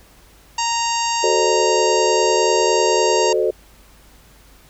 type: harmonic tone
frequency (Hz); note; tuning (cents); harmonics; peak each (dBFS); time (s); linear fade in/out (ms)
930; A#5; -4; 1 / 2 / 3 / 4 / 5 / 6 / 7 / 8; -20 / -32 / -26 / -35 / -27 / -32 / -28 / -29; 0.58-3.33; 5
type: chord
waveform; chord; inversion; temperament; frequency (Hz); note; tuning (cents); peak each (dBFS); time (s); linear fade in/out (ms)
sine; F# diminished seventh; none; equal with one note detuned; 370 / 440 / 523.3 / 607.3; F#4 / A4 / C5 / Eb5; 0 / 0 / 0 / -42; -20 / -19 / -22 / -23; 1.23-3.51; 10
effects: added 50 Hz sine -50 dBFS peak until 4.69 s + pink hiss -50 dBFS RMS until 4.69 s